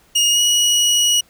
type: tone with pitch glide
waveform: 25% pulse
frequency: 2859 to 2912 Hz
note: F7 to F#7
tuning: +40 to -28 cents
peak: -9 dBFS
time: 0.15-1.21 s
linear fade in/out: 10 ms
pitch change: +32 cents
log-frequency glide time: 0.31-0.4 s
effects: pink hiss -54 dBFS RMS until 1.29 s